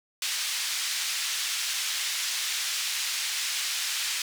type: band-pass noise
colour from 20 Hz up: white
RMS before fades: -30 dBFS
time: 0.22-4.22 s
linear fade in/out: 2 ms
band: 2000 to 6100 Hz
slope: 12 dB/octave
effects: none